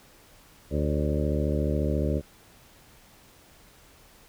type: harmonic tone with a mistuned harmonic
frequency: 74.2 Hz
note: D2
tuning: 18 cents sharp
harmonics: 1 / 2 / 3 / 4 / 5 / 6 / 7 / 8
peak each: -27 / -30 / -32 / -33 / -34 / -35 / -35 / -36 dBFS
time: 0.7-2.22 s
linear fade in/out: 50 ms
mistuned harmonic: 7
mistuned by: +52 cents
effects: pink hiss -55 dBFS RMS until 4.28 s